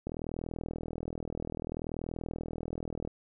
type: click train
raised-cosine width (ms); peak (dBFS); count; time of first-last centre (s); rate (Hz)
2; -23; 123; 0.07-3.075; 40.6
effects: none